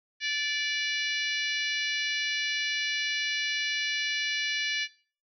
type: harmonic tone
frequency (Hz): 582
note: D5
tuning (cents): -16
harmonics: 3 / 4 / 5 / 6 / 7 / 8 / 9 / 10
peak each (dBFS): -33 / -33 / -36 / -38 / -37 / -41 / -42 / -42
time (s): 0.2-4.88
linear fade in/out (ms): 50
effects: noise-tail reverb RT60 0.4 s tail -17 dB re dry